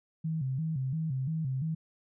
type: tone with vibrato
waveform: sine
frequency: 145.2 Hz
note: D3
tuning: 19 cents flat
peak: -29 dBFS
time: 0.24-1.75 s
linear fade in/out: 10 ms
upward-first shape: square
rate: 2.9 Hz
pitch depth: 170 cents each way
effects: none